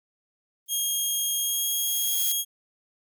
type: noise with exponential growth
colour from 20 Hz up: violet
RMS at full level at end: -27 dBFS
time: 0.66-2.32 s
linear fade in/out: 2 ms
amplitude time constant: 360 ms
type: tone with pitch glide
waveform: 5% pulse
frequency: 3249 to 3275 Hz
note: G#7 to G#7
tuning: -39 to -25 cents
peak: -17 dBFS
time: 0.68-2.45 s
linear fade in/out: 50 ms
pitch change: +14 cents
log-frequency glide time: 1.39-1.69 s
effects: none